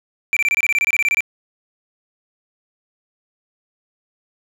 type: tone bursts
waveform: triangle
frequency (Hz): 2349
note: D7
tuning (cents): 0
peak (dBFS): -12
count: 15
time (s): 0.33-1.206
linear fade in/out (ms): 0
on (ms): 36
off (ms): 24
effects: none